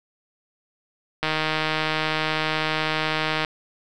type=click train; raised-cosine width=0.3 ms; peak=-7 dBFS; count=347; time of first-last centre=1.23-3.448 s; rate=156 Hz; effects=none